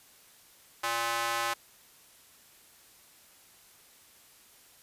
square tone with high-pass filter, 116.54 Hz, A#2, in tune, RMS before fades -31 dBFS, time 0.83-1.54 s, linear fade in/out 10 ms, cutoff 1000 Hz, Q 1.4, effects white hiss -58 dBFS RMS until 4.82 s + resampled to 32000 Hz

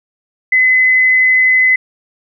sine tone, 2028 Hz, B6, 45 cents sharp, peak -7 dBFS, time 0.52-1.76 s, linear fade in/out 5 ms, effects none

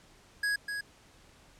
square tone with echo, 1661.2 Hz, G#6, in tune, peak -28 dBFS, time 0.43-0.56 s, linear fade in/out 5 ms, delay 250 ms, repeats 1, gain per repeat -6 dB, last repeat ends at 0.81 s, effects pink hiss -59 dBFS RMS until 1.59 s + low-pass 9000 Hz 12 dB/octave

